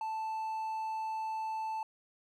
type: tone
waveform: triangle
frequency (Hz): 880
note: A5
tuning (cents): 0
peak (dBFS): -32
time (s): 0.01-1.83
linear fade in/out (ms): 2
effects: none